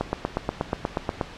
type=click train; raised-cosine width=1 ms; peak=-9 dBFS; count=11; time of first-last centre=0.01-1.212 s; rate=8.32 Hz; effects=pink hiss -41 dBFS RMS until 1.37 s + low-pass 4000 Hz 12 dB/octave